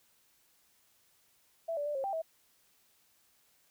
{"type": "tone with pitch steps", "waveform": "sine", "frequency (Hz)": [662, 581, 590, 539, 786, 647], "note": ["E5", "D5", "D5", "C#5", "G5", "E5"], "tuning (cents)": [7, -19, 8, -49, 4, -32], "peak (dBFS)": -32, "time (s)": [1.68, 2.22], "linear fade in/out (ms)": 10, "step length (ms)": 90, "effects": ["white hiss -69 dBFS RMS until 3.7 s"]}